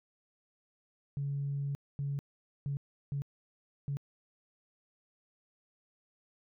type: tone bursts at uneven times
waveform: sine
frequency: 140.8 Hz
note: C#3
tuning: 27 cents sharp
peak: -31 dBFS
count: 5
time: 1.17-1.75 / 1.99-2.19 / 2.66-2.77 / 3.12-3.22 / 3.88-3.97 s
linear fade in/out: 0 ms
effects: tanh soft clip ceiling -27 dBFS